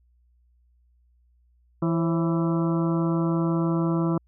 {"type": "harmonic tone with a mistuned harmonic", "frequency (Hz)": 166, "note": "E3", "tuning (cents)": 12, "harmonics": [1, 2, 3, 4, 5, 6, 7, 8], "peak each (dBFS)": [-23, -25, -36, -36, -44, -36, -38, -39], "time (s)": [1.82, 4.18], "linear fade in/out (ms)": 5, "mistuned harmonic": 3, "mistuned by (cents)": 120, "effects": ["added 60 Hz sine -59 dBFS peak until 4.27 s"]}